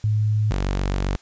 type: tone pair in turn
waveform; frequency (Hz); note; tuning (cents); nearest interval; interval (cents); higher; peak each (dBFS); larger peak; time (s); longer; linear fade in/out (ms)
sine / sawtooth; 106.7 / 47.56; G#2 / F#1; +47 / +48; octave + major second; 1399; first; -17; neither; 0.04-0.51 / 0.51-1.16; second; 0
effects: white hiss -53 dBFS RMS until 1.21 s + resampled to 16000 Hz